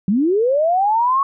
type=linear sweep; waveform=sine; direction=up; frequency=179 to 1119 Hz; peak=-13 dBFS; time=0.08-1.23 s; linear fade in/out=2 ms; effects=none